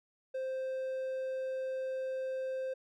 triangle tone, 523.3 Hz, C5, in tune, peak -32 dBFS, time 0.34-2.74 s, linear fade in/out 10 ms, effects none

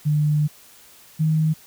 sine tone pair in turn, 150 / 156.97 Hz, D3 / D#3, +37 / +16 cents, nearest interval minor second, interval 79 cents, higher second, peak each -16 dBFS, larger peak neither, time 0.05-0.48 / 1.19-1.54 s, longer first, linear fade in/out 20 ms, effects white hiss -49 dBFS RMS until 1.66 s

